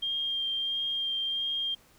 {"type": "tone with vibrato", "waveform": "sine", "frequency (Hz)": 3200, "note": "G7", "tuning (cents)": 35, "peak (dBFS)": -28, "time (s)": [0.02, 1.75], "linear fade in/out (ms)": 10, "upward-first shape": "sine", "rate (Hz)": 1.5, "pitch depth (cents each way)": 13, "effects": ["pink hiss -60 dBFS RMS until 1.98 s"]}